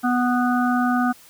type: harmonic tone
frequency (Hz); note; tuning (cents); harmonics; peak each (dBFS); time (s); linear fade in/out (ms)
246.9; B3; 0; 1 / 3 / 5 / 6; -19 / -24 / -26 / -27; 0.03-1.13; 20
effects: white hiss -49 dBFS RMS until 1.29 s